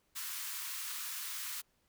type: high-pass noise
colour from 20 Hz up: white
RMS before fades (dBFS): -41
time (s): 0.15-1.62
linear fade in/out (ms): 20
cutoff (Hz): 1000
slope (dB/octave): 48
effects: pink hiss -75 dBFS RMS until 1.88 s